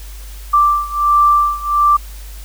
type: beating tone pair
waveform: sine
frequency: 1174.7 / 1176.1 Hz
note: D6 / D6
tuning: 0 / +2 cents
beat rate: 1.4 Hz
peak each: -12 / -14 dBFS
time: 0.53-1.97 s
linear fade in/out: 10 ms
effects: added 50 Hz sine -29 dBFS peak until 2.44 s + white hiss -40 dBFS RMS until 2.44 s